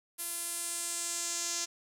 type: tone with band-pass filter sweep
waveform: sawtooth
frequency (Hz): 342.3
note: F4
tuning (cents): -35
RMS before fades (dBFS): -36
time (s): 0.18-1.66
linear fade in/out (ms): 20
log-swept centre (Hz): 11000 to 6300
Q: 2.7
effects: none